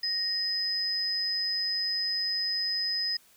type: tone pair together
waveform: sine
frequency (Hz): 1867 / 5045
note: A#6 / D#8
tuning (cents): +2 / +23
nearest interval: octave + perfect fourth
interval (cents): 1721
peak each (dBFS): -38 / -27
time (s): 0.03-3.17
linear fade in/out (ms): 5
effects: white hiss -60 dBFS RMS until 3.36 s